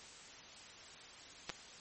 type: clicks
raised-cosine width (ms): 0.2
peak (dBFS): -22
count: 2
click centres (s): 1.494 / 1.5
effects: white hiss -54 dBFS RMS until 1.8 s + MP3 32 kbps